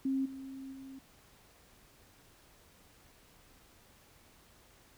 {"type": "tone with level steps", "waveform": "sine", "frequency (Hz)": 267.9, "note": "C4", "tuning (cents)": 41, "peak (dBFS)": [-29, -42, -45], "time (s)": [0.05, 0.99], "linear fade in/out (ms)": 5, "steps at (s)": [0.25, 0.72], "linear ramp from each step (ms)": 10, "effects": ["pink hiss -62 dBFS RMS until 4.97 s"]}